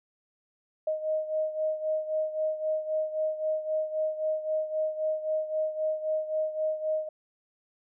sine beating tone pair, 622.3 / 626.1 Hz, D#5 / D#5, 0 / +11 cents, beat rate 3.8 Hz, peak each -28 / -33 dBFS, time 0.87-7.09 s, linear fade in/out 5 ms, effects none

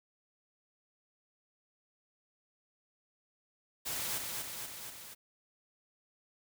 white noise with echo, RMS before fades -37 dBFS, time 3.85-4.19 s, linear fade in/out 20 ms, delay 240 ms, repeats 4, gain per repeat -3 dB, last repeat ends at 5.15 s, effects none

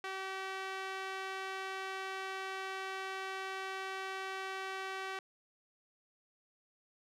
sawtooth tone with band-pass filter, 382.8 Hz, G4, 41 cents flat, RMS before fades -41 dBFS, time 0.04-5.19 s, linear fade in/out 2 ms, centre 1800 Hz, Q 0.85, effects none

